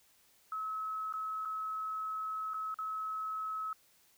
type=tone with dropouts; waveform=sine; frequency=1289 Hz; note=E6; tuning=39 cents flat; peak=-35 dBFS; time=0.52-3.73 s; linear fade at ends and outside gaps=2 ms; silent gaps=1.126-1.137 / 1.451-1.455 / 2.536-2.542 / 2.743-2.787 s; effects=white hiss -67 dBFS RMS until 4.17 s